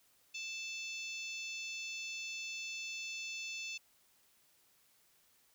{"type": "harmonic tone", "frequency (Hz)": 880, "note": "A5", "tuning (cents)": 0, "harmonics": [3, 4, 5, 6, 7, 8], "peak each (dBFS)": [-42, -49, -51, -53, -51, -55], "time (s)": [0.34, 3.78], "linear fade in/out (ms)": 10, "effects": ["white hiss -70 dBFS RMS until 5.54 s"]}